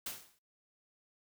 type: noise with exponential decay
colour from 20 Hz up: white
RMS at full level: -37 dBFS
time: 0.06-0.39 s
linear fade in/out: 5 ms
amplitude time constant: 71 ms
effects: noise-tail reverb RT60 0.2 s tail -25 dB re dry